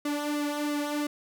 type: tone with flanger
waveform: sawtooth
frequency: 293.7 Hz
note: D4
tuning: in tune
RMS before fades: -30 dBFS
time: 0.05-1.07 s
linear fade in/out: 5 ms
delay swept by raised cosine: 1.2 to 3 ms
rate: 3 Hz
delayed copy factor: -0.7
effects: none